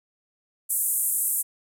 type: band-pass noise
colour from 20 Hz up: pink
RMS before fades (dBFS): -25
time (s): 0.69-1.43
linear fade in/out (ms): 20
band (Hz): 8400 to 14000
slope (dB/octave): 48
effects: none